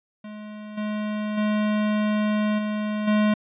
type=tone with level steps; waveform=square; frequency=211.5 Hz; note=G#3; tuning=32 cents sharp; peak=-36 / -26 / -21 / -25 / -18 dBFS; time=0.24-3.34 s; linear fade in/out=5 ms; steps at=0.77 / 1.37 / 2.58 / 3.07 s; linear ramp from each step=10 ms; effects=resampled to 8000 Hz